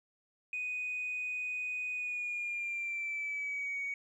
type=tone with pitch glide; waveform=sine; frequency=2489 to 2243 Hz; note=D#7 to C#7; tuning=0 to +20 cents; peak=-33 dBFS; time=0.53-3.94 s; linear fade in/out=2 ms; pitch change=-180 cents; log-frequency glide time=1.93-3.77 s; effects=tanh soft clip ceiling -30 dBFS + 12-bit